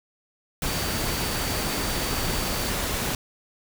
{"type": "tone in noise", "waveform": "sine", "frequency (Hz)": 4585, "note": "D8", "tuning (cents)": -42, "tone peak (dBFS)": -37, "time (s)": [0.67, 2.71], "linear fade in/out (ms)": 2, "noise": "pink", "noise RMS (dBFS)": -27, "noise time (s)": [0.62, 3.15], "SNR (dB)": -13, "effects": []}